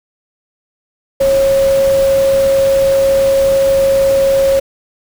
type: tone in noise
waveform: sine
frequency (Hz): 545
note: C#5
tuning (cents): -29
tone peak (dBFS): -8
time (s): 1.2-4.6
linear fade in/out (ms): 10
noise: pink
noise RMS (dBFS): -25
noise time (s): 1.2-4.6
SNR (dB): +14
effects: none